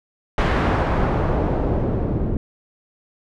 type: noise with low-pass filter sweep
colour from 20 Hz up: pink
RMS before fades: -20 dBFS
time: 0.38-2.37 s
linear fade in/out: 2 ms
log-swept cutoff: 2000 to 330 Hz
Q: 0.82
effects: none

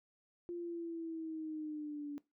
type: linear sweep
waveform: sine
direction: down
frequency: 349.2 to 287.2 Hz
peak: -39 dBFS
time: 0.49-2.18 s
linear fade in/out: 0 ms
effects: noise-tail reverb RT60 0.2 s tail -19 dB re dry

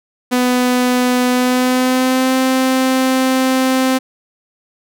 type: tone with pitch glide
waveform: sawtooth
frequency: 249.2 to 260.5 Hz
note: B3 to C4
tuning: +16 to -7 cents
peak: -8 dBFS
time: 0.31-3.99 s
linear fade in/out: 20 ms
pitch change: +77 cents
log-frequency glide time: 1.3-2.35 s
effects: none

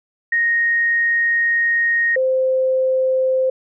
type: tone pair in turn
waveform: sine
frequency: 1864.7 / 520.6 Hz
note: A#6 / C5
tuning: 0 / -9 cents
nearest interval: octave + minor seventh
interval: 2209 cents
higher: first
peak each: -14 dBFS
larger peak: neither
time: 0.32-2.16 / 2.16-3.5 s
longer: first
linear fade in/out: 5 ms
effects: none

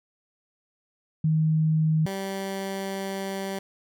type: tone pair in turn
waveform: sine / 15% pulse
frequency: 157.3 / 194.19 Hz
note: D#3 / G3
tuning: +19 / -16 cents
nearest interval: major third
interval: 365 cents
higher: second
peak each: -19 / -23 dBFS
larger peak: first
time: 1.24-2.06 / 2.06-3.59 s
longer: second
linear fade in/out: 5 ms
effects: none

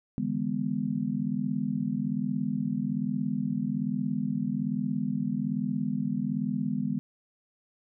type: chord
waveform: sine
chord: E dominant seventh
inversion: third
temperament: just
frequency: 148.33 / 164.81 / 206 / 247.2 Hz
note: D3 / E3 / G#3 / B3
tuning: +18 / 0 / -14 / +2 cents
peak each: -35 / -36 / -30 / -31 dBFS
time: 0.18-6.99 s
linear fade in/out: 0 ms
effects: none

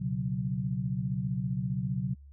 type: chord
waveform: sine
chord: B suspended second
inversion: none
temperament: equal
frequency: 123.47 / 138.59 / 185 Hz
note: B2 / C#3 / F#3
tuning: 0 / 0 / 0 cents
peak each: -33 dBFS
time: 0-2.15 s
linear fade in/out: 20 ms
effects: added 70 Hz sine -48 dBFS peak until 2.32 s

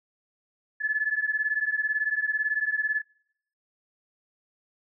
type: beating tone pair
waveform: sine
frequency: 1717 / 1735 Hz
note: A6 / A6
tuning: -43 / -25 cents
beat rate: 18 Hz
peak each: -26 / -28 dBFS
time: 0.8-3.02 s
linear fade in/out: 20 ms
effects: noise-tail reverb RT60 0.7 s tail -24 dB re dry

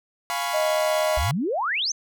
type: chord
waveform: sawtooth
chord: C# dominant seventh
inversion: first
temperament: equal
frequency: 698.5 / 830.6 / 987.8 / 1108.7 Hz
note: E#5 / G#5 / B5 / C#6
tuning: 0 / 0 / 0 / 0 cents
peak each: -25 / -29 / -26 / -28 dBFS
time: 0.3-1.31 s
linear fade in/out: 0 ms
type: tone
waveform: sine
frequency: 622.3 Hz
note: D#5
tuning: in tune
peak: -21 dBFS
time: 0.53-1.19 s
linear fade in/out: 20 ms
type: exponential sweep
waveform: sine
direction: up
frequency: 55 to 6470 Hz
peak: -22 dBFS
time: 1.17-1.92 s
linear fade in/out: 5 ms
effects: none

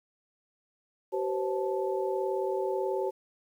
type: tone cluster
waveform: sine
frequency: 382 / 493.6 / 532 / 874 Hz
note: G4 / B4 / C5 / A5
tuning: -45 / -1 / +29 / -12 cents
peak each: -30 / -37 / -33 / -36 dBFS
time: 1.12-3.11 s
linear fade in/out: 20 ms
effects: 10-bit

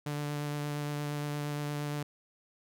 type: tone with vibrato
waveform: sawtooth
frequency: 146.83 Hz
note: D3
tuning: in tune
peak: -29 dBFS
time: 0.06-2.03 s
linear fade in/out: 5 ms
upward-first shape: triangle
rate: 8.6 Hz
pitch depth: 14 cents each way
effects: none

